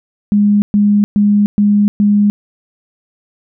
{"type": "tone bursts", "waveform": "sine", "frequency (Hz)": 205.7, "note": "G#3", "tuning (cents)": -16, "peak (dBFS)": -7, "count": 5, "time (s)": [0.32, 2.3], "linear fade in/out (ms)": 0, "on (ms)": 300, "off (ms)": 120, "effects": []}